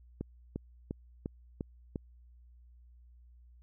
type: click train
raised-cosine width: 3 ms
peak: -23 dBFS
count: 6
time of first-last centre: 0.21-1.958 s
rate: 2.86 Hz
effects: added 60 Hz sine -55 dBFS peak until 3.62 s